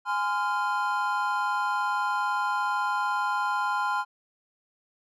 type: chord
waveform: triangle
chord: F minor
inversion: first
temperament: equal with one note detuned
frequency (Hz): 830.6 / 1026.7 / 1396.9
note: Ab5 / C6 / F6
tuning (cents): 0 / -33 / 0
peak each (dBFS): -28 / -26 / -28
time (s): 0.05-4.05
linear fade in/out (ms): 50
effects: none